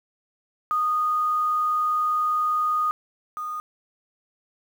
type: tone pair in turn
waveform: sine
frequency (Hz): 1235 / 1230.4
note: D#6 / D#6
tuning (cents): -13 / -20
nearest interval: unison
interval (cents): 7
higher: first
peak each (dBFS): -20 / -28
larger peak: first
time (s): 0.71-2.91 / 3.37-3.6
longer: first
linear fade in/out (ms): 0
effects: 8-bit